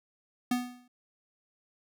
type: tone with exponential decay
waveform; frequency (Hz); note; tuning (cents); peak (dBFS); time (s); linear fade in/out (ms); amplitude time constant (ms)
square; 246.9; B3; 0; -24; 0.51-0.88; 5; 80
effects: none